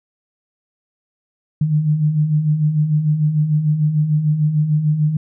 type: beating tone pair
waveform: sine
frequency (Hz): 146.83 / 153.53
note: D3 / D#3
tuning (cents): 0 / -23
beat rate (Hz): 6.7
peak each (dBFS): -22 / -14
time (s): 1.61-5.17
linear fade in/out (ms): 5
effects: none